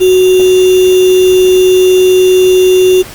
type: tone with sample-and-hold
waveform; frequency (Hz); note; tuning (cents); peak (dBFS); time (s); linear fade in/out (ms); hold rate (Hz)
sine; 370; F#4; 0; -3; 0-3.03; 20; 3150
effects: pink hiss -29 dBFS RMS until 3.14 s + Opus 32 kbps